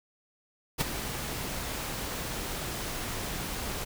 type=noise with ADSR envelope; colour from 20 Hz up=pink; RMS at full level=-25 dBFS; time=0.78-3.85 s; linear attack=29 ms; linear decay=20 ms; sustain=-10 dB; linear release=17 ms; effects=none